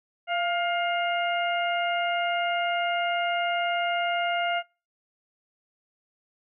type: harmonic tone with a mistuned harmonic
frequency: 707 Hz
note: F5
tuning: 21 cents sharp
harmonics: 1 / 2 / 3 / 4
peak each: -26 / -31 / -32 / -34 dBFS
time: 0.27-4.63 s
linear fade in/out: 50 ms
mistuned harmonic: 1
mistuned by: -41 cents
effects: noise-tail reverb RT60 0.3 s tail -22 dB re dry